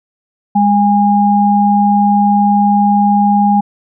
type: tone pair together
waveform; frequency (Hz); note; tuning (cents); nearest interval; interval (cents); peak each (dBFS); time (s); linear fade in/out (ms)
sine; 204.2 / 817; G#3 / G#5; -29 / -29; 2 octaves; 2400; -10; 0.55-3.61; 10
effects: none